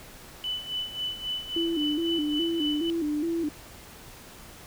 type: tone with tremolo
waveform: sine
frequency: 2992 Hz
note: F#7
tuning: 19 cents sharp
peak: -27 dBFS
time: 0.44-2.9 s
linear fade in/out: 0 ms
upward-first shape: sine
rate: 3.7 Hz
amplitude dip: 75%
type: tone with vibrato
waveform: sine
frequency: 315.6 Hz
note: D#4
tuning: 25 cents sharp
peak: -25 dBFS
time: 1.56-3.49 s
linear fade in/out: 5 ms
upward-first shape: square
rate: 2.4 Hz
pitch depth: 100 cents each way
effects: pink hiss -47 dBFS RMS until 4.66 s